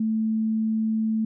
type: tone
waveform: sine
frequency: 220.2 Hz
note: A3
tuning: 2 cents sharp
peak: -21 dBFS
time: 0-1.25 s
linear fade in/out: 5 ms
effects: none